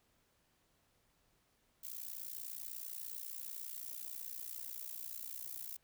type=noise with amplitude modulation; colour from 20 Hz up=violet; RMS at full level=-42 dBFS; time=1.83-5.77 s; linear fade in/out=10 ms; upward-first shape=sine; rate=60.1 Hz; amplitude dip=90%; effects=pink hiss -75 dBFS RMS until 5.83 s